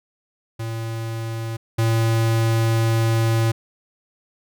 square tone pair in turn, 113.5 / 113.5 Hz, A#2 / A#2, -46 / -46 cents, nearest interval unison, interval 0 cents, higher neither, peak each -26 / -17 dBFS, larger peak second, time 0.59-1.57 / 1.78-3.52 s, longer second, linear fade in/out 10 ms, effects none

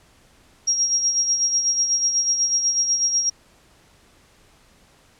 sine tone with tremolo, 5620 Hz, F8, 10 cents sharp, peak -15 dBFS, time 0.67-3.3 s, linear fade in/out 10 ms, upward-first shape sine, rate 8.1 Hz, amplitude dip 55%, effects pink hiss -55 dBFS RMS until 5.19 s + low-pass 10000 Hz 12 dB/octave

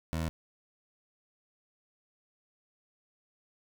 20% pulse tone, 81 Hz, E2, 30 cents flat, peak -26 dBFS, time 0.13-0.29 s, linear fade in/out 0 ms, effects none

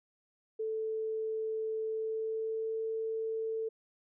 sine tone with pitch glide, 440 to 445.1 Hz, A4 to A4, 0 to +20 cents, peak -32 dBFS, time 0.59-3.69 s, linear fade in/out 10 ms, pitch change +20 cents, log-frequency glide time 1.82-2.82 s, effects none

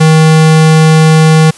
square tone, 158.1 Hz, D#3, 28 cents sharp, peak -3 dBFS, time 0-1.51 s, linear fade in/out 10 ms, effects white hiss -34 dBFS RMS until 1.57 s + resampled to 24000 Hz

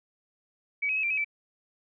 sine tone with pitch steps, 2275 / 2542 / 2574 / 2361 / 2550 / 2321 Hz, C#7 / D#7 / E7 / D7 / D#7 / D7, +44 / +36 / -42 / +9 / +42 / -21 cents, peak -25 dBFS, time 0.82-1.246 s, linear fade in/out 10 ms, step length 71 ms, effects none

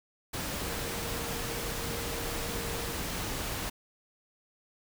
sine tone in noise, 466.2 Hz, A#4, in tune, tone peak -42 dBFS, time 0.63-2.96 s, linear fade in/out 10 ms, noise pink, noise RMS -35 dBFS, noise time 0.33-3.7 s, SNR -10 dB, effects none

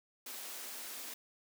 white high-pass noise, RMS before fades -45 dBFS, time 0.26-1.14 s, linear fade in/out 5 ms, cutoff 210 Hz, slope 96 dB/octave, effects none

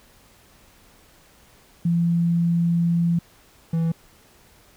sine / triangle tone pair in turn, 170 / 164.59 Hz, F3 / E3, -46 / -2 cents, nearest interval minor second, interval 56 cents, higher first, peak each -17 / -17 dBFS, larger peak neither, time 1.85-3.19 / 3.73-3.92 s, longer first, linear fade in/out 5 ms, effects pink hiss -54 dBFS RMS until 4.76 s

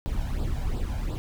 brown noise with flanger, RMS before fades -28 dBFS, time 0.06-1.18 s, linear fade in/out 0 ms, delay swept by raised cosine 0.23 to 1.33 ms, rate 2.8 Hz, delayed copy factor +0.7, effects none

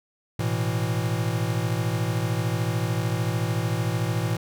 square chord, A suspended second, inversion none, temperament equal, 110 / 123.47 / 164.81 Hz, A2 / B2 / E3, 0 / 0 / 0 cents, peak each -27 / -29 / -30 dBFS, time 0.39-4.37 s, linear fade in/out 5 ms, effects none

